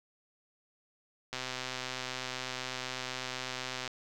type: click train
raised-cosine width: 0.2 ms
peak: -19 dBFS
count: 327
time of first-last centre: 1.33-3.877 s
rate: 128 Hz
effects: none